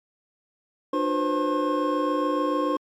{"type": "tone cluster", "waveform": "triangle", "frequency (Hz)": [300.1, 359.9, 500, 527, 1074], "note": ["D4", "F#4", "B4", "C5", "C6"], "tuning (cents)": [38, -48, 21, 12, 45], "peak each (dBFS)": [-24, -30, -28, -27, -25], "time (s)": [0.93, 2.77], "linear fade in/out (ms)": 5, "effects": ["MP3 96 kbps"]}